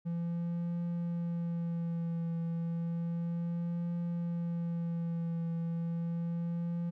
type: tone with vibrato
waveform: triangle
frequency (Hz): 169.4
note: E3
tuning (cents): +48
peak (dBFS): -30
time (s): 0.05-6.91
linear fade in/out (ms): 20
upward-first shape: triangle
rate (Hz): 0.32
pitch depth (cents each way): 27
effects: none